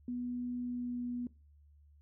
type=tone with pitch glide; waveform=sine; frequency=245.4 to 243.7 Hz; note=B3 to B3; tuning=-11 to -23 cents; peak=-35 dBFS; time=0.08-1.27 s; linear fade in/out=2 ms; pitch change=-12 cents; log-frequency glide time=0.61-1.05 s; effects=noise-tail reverb RT60 0.3 s tail -20 dB re dry + added 73 Hz sine -59 dBFS peak until 2.01 s